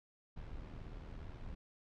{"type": "noise with amplitude modulation", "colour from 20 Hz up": "brown", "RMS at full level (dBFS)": -45, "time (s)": [0.36, 1.55], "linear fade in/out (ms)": 10, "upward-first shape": "sine", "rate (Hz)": 77.3, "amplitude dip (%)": 55, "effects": ["low-pass 4000 Hz 12 dB/octave"]}